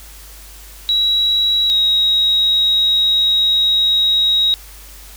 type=tone pair in turn; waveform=sine; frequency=3883 / 3803 Hz; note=B7 / A#7; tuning=-30 / +34 cents; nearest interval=unison; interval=36 cents; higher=first; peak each=-12 / -11 dBFS; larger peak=second; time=0.89-1.7 / 1.7-4.54 s; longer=second; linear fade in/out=0 ms; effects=added 50 Hz sine -38 dBFS peak until 5.16 s + white hiss -40 dBFS RMS until 5.16 s